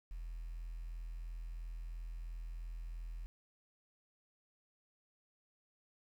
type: tone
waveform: sine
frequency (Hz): 41.48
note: E1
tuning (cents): +12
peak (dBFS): -40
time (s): 0.11-3.26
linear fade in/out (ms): 0
effects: tanh soft clip ceiling -39 dBFS + 11-bit